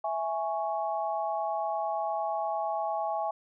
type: chord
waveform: sine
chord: C# minor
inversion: first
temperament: equal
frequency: 659.3 / 830.6 / 1108.7 Hz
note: E5 / G#5 / C#6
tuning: 0 / 0 / 0 cents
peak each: -32 / -31 / -37 dBFS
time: 0.04-3.31 s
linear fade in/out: 5 ms
effects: none